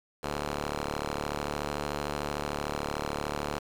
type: ring-modulated tone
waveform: 5% pulse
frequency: 73.42 Hz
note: D2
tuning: in tune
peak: -17 dBFS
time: 0.23-3.59 s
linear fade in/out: 5 ms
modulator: 459 Hz
effects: low-pass 9000 Hz 12 dB/octave + 9-bit